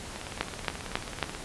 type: two click trains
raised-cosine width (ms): 0.3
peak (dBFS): -21 / -9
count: 23 / 4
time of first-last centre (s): 0.16-1.349 / 0.41-1.227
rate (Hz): 18.5 / 3.67
effects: pink hiss -41 dBFS RMS until 1.44 s + resampled to 24000 Hz